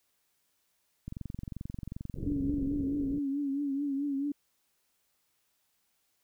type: click train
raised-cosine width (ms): 5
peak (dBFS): -26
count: 40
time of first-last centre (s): 1.08-2.806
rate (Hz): 22.6
type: low-pass noise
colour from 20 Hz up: pink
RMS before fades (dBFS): -40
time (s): 2.15-3.19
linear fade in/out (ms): 10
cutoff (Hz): 470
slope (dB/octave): 48
type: tone with vibrato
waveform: sine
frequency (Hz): 280.8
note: C#4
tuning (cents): +22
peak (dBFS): -29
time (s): 2.26-4.32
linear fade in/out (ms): 5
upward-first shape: triangle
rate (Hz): 4.6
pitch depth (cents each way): 74
effects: white hiss -75 dBFS RMS until 6.23 s